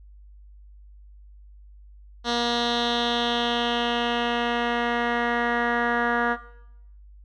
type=tone with low-pass filter sweep; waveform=10% pulse; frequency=237.8 Hz; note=A#3; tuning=35 cents sharp; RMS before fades=-24 dBFS; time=2.24-6.37 s; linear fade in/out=50 ms; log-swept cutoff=4400 to 1600 Hz; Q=3.4; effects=noise-tail reverb RT60 0.8 s tail -17 dB re dry + added 50 Hz sine -45 dBFS peak until 7.24 s